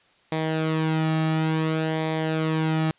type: tone with flanger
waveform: sawtooth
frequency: 158.6 Hz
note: D#3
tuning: 33 cents sharp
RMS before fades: -24 dBFS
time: 0.32-2.91 s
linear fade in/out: 2 ms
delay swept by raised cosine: 0.7 to 2 ms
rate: 0.57 Hz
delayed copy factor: -0.6
effects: white hiss -60 dBFS RMS until 2.98 s + resampled to 8000 Hz